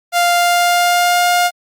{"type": "tone with pitch glide", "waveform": "sawtooth", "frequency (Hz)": [698.5, 708.3], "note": ["F5", "F5"], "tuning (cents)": [0, 24], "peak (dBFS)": -7, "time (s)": [0.12, 1.51], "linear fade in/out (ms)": 50, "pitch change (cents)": 24, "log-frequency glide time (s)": [0.34, 1.28], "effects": ["Opus 48 kbps"]}